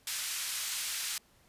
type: band-pass noise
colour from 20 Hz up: white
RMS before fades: -36 dBFS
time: 0.07-1.18 s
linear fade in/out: 2 ms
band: 1700 to 10000 Hz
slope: 12 dB/octave
effects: pink hiss -65 dBFS RMS until 1.48 s + resampled to 32000 Hz